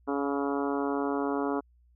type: harmonic tone with a mistuned harmonic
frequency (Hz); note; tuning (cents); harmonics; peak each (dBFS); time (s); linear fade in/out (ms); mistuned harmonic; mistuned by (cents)
140.7; C#3; +26; 2 / 3 / 4 / 5 / 6 / 7 / 8 / 9 / 10; -30 / -32 / -39 / -37 / -39 / -39 / -40 / -41 / -44; 0.07-1.61; 20; 9; +17
effects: added 60 Hz sine -59 dBFS peak until 1.95 s